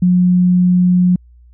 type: tone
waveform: sine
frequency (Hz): 180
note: F#3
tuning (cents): -47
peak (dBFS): -8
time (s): 0.02-1.16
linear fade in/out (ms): 5
effects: added 60 Hz sine -41 dBFS peak until 1.53 s